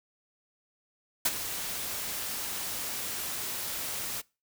white noise with ADSR envelope, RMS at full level -23 dBFS, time 1.25-4.22 s, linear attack 8 ms, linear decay 37 ms, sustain -12 dB, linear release 23 ms, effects noise-tail reverb RT60 0.3 s tail -24 dB re dry

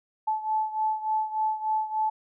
sine beating tone pair, 867 / 870.4 Hz, A5 / A5, -26 / -19 cents, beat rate 3.4 Hz, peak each -26 / -30 dBFS, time 0.27-2.1 s, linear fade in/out 10 ms, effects none

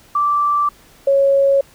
sine tone pair in turn, 1169 / 551.7 Hz, D6 / C#5, -8 / -8 cents, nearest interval octave + minor second, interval 1300 cents, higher first, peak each -13 / -10 dBFS, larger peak second, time 0.15-0.69 / 1.07-1.61 s, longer neither, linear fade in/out 5 ms, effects pink hiss -48 dBFS RMS until 1.74 s

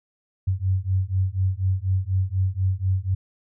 sine beating tone pair, 92.5 / 96.6 Hz, F#2 / G2, 0 / -25 cents, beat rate 4.1 Hz, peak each -23 dBFS, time 0.47-3.15 s, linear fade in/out 10 ms, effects none

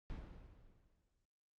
brown noise with exponential decay, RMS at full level -45 dBFS, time 0.1-1.25 s, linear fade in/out 0 ms, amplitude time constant 250 ms, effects low-pass 4000 Hz 12 dB/octave + Opus 48 kbps

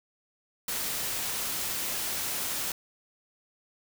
white noise, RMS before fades -32 dBFS, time 0.68-2.72 s, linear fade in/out 2 ms, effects none

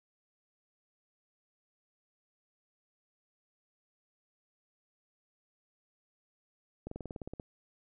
slowing click train, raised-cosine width 2 ms, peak -27 dBFS, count 11, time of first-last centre 6.87-7.398 s, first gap 44 ms, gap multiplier 1.04, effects none

